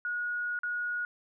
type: tone with dropouts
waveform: sine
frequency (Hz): 1449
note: F#6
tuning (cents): -37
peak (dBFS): -30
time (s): 0.05-1.05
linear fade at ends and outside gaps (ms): 1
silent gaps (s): 0.59-0.633
effects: none